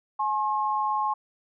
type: tone pair together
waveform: sine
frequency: 847 / 1074.5 Hz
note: G#5 / C6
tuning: +34 / +46 cents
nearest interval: major third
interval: 412 cents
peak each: -26 dBFS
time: 0.19-1.14 s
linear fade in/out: 10 ms
effects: none